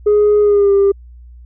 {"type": "tone with pitch glide", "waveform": "sine", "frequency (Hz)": [416.9, 397.2], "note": ["G#4", "G4"], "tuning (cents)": [7, 23], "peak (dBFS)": -6, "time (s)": [0.06, 0.92], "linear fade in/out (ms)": 10, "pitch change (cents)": -84, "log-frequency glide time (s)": [0.41, 0.72], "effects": ["tanh soft clip ceiling -6 dBFS", "added 60 Hz sine -35 dBFS peak until 1.45 s"]}